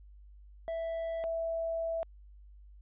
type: tone pair in turn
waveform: triangle / sine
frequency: 659.3 / 659.3 Hz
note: E5 / E5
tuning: 0 / 0 cents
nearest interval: unison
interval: 0 cents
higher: neither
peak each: -31 / -31 dBFS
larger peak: neither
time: 0.68-1.24 / 1.24-2.03 s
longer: second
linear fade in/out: 0 ms
effects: added 50 Hz sine -51 dBFS peak until 2.81 s + resampled to 8000 Hz